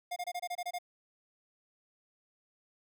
square tone bursts, 710 Hz, F5, 28 cents sharp, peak -35 dBFS, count 9, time 0.11-0.787 s, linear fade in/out 10 ms, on 53 ms, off 25 ms, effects none

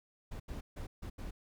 brown noise bursts at uneven times, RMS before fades -42 dBFS, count 5, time 0.31-0.4 / 0.48-0.61 / 0.76-0.87 / 1.02-1.1 / 1.18-1.31 s, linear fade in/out 10 ms, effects none

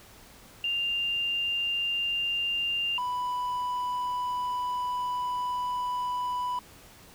sine / triangle tone pair in turn, 2794 / 990.4 Hz, F7 / B5, 0 / +5 cents, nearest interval octave + tritone, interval 1795 cents, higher first, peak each -26 dBFS, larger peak neither, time 0.64-2.98 / 2.98-6.59 s, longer second, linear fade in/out 2 ms, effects pink hiss -52 dBFS RMS until 7.14 s

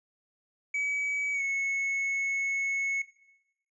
triangle tone with pitch glide, 2278 to 2197 Hz, C#7 to C#7, +47 to -16 cents, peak -26 dBFS, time 0.74-3.02 s, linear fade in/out 5 ms, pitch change -63 cents, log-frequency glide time 1.33-1.42 s, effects noise-tail reverb RT60 0.9 s tail -17 dB re dry + resampled to 22050 Hz

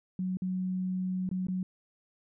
sine tone with dropouts, 185 Hz, F#3, in tune, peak -29 dBFS, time 0.19-1.63 s, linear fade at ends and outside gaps 2 ms, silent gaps 0.371-0.42 / 1.291-1.313 / 1.469-1.484 s, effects none

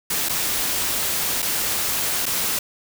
white noise with dropouts, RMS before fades -23 dBFS, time 0.1-2.59 s, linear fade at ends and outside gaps 5 ms, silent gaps 0.288-0.293 / 1.421-1.425 / 2.257-2.263 s, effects none

